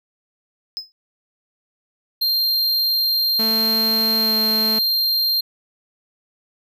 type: tone with exponential decay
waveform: triangle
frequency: 5100 Hz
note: D#8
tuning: 42 cents sharp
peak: -20 dBFS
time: 0.77-0.92 s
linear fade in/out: 0 ms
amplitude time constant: 31 ms
type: tone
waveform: square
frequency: 4186 Hz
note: C8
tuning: in tune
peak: -17 dBFS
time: 2.21-5.41 s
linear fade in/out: 10 ms
type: tone with pitch glide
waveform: sawtooth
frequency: 221.9 to 218.6 Hz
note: A3 to A3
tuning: +15 to -11 cents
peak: -20 dBFS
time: 3.39-4.79 s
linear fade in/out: 5 ms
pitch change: -26 cents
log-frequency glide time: 4.17-4.35 s
effects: none